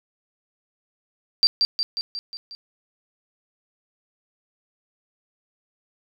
sine tone with echo, 4700 Hz, D8, 1 cent sharp, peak -12 dBFS, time 1.43-1.47 s, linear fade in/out 0 ms, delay 180 ms, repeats 6, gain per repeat -4 dB, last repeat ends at 2.55 s, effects none

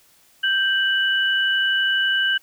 sine tone pair together, 1568 / 2960 Hz, G6 / F#7, 0 / 0 cents, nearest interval major seventh, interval 1100 cents, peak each -19 / -21 dBFS, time 0.43-2.38 s, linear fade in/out 10 ms, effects white hiss -56 dBFS RMS until 2.42 s

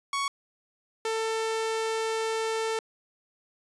sawtooth tone pair in turn, 1114 / 445.7 Hz, C#6 / A4, +8 / +22 cents, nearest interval octave + major third, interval 1586 cents, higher first, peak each -23 / -23 dBFS, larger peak neither, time 0.13-0.28 / 1.05-2.79 s, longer second, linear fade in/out 2 ms, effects resampled to 22050 Hz

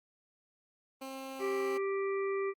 15% pulse tone, 266.7 Hz, C4, 33 cents sharp, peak -34 dBFS, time 1.01-1.78 s, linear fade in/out 10 ms
harmonic tone, 392 Hz, G4, in tune, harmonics 1 / 3 / 5 / 6, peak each -31 / -41 / -45 / -47 dBFS, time 1.39-2.54 s, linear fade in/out 50 ms
effects Opus 24 kbps

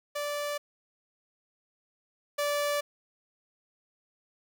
sawtooth tone pair in turn, 584 / 581.5 Hz, D5 / D5, -10 / -17 cents, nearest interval unison, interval 7 cents, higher first, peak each -27 / -23 dBFS, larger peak second, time 0.15-0.58 / 2.38-2.81 s, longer neither, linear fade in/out 10 ms, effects none

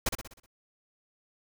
pink noise with echo, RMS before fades -27 dBFS, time 0.06-0.09 s, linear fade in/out 5 ms, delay 62 ms, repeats 6, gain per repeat -6 dB, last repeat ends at 0.462 s, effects none

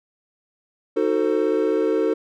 triangle chord, D# diminished seventh, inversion none, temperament equal with one note detuned, 311.1 / 370 / 446.4 / 523.3 Hz, D#4 / F#4 / A4 / C5, 0 / 0 / +25 / 0 cents, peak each -22 / -22 / -19 / -25 dBFS, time 0.96-2.14 s, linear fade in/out 10 ms, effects none

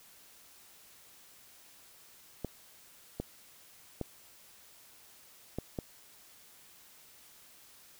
clicks, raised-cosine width 2 ms, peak -21 dBFS, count 5, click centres 2.447 / 3.2 / 4.013 / 5.586 / 5.788 s, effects white hiss -58 dBFS RMS until 7.99 s

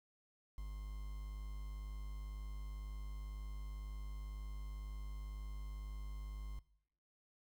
triangle tone with quantisation, 51 Hz, G#1, 31 cents flat, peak -40 dBFS, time 0.58-6.59 s, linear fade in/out 0 ms, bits 10, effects noise-tail reverb RT60 0.7 s tail -20 dB re dry

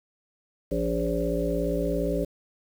harmonic tone with a mistuned harmonic, 57.3 Hz, A#1, 29 cents flat, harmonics 1 / 3 / 5 / 7 / 9 / 10, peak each -31 / -31 / -31 / -31 / -31 / -31 dBFS, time 0.71-2.25 s, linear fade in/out 10 ms, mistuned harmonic 7, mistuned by +20 cents, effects 8-bit

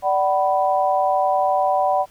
sine chord, B minor, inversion first, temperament equal with one note detuned, 587.3 / 756.4 / 987.8 Hz, D5 / F#5 / B5, 0 / +38 / 0 cents, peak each -21 / -18 / -23 dBFS, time 0.02-2.06 s, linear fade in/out 50 ms, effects pink hiss -53 dBFS RMS until 2.1 s

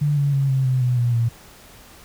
sine tone with pitch steps, 146.83 / 142.07 / 137.47 / 133.02 / 128.71 / 124.54 / 120.51 / 116.61 Hz, D3 / C#3 / C#3 / C3 / C3 / B2 / B2 / A#2, 0 / +43 / -14 / +29 / -28 / +15 / -42 / +1 cents, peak -16 dBFS, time 0.01-1.29 s, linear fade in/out 10 ms, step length 160 ms, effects pink hiss -46 dBFS RMS until 2.04 s

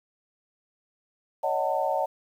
sine chord, D# half-diminished seventh, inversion third, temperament just, 560 / 622.3 / 746.7 / 896 Hz, C#5 / D#5 / F#5 / A5, +18 / 0 / +16 / +31 cents, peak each -29 dBFS, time 1.43-2.06 s, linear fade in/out 10 ms, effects 9-bit

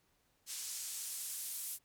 white noise with band-pass filter sweep, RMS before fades -43 dBFS, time 0.46-1.79 s, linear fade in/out 50 ms, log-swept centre 6500 to 11000 Hz, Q 0.99, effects pink hiss -75 dBFS RMS until 1.84 s

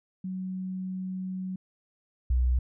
sine tone pair in turn, 186.5 / 62.24 Hz, F#3 / B1, +14 / +14 cents, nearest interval octave + perfect fifth, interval 1900 cents, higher first, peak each -31 / -21 dBFS, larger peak second, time 0.24-1.56 / 2.3-2.59 s, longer first, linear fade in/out 5 ms, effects none

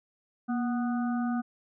harmonic tone with a mistuned harmonic, 246.9 Hz, B3, in tune, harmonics 1 / 3 / 5 / 6, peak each -27 / -37 / -41 / -43 dBFS, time 0.48-1.42 s, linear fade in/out 20 ms, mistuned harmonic 1, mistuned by -62 cents, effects none

